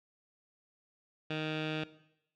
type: tone with low-pass filter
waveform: 15% pulse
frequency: 155.56 Hz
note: D#3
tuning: in tune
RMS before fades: -36 dBFS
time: 1.3-1.84 s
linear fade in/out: 5 ms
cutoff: 3100 Hz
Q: 4.2
effects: noise-tail reverb RT60 0.8 s tail -17 dB re dry